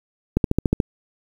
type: click train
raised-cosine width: 3 ms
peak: -4 dBFS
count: 7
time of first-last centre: 0.37-0.802 s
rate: 13.9 Hz
effects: 7-bit